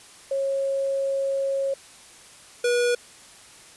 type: tone pair in turn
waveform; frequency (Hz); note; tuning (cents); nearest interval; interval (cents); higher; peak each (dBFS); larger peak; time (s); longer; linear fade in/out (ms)
sine / square; 546 / 484.1; C#5 / B4; -26 / -35; major second; 209; first; -22 / -20; second; 0.31-1.74 / 2.64-2.95; first; 5
effects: white hiss -48 dBFS RMS until 3.76 s + resampled to 24000 Hz